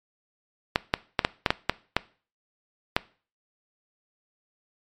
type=clicks; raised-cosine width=0.3 ms; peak=-3 dBFS; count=9; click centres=0.759 / 0.939 / 1.192 / 1.249 / 1.462 / 1.505 / 1.696 / 1.966 / 2.965 s; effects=noise-tail reverb RT60 0.4 s tail -20 dB re dry + MP3 64 kbps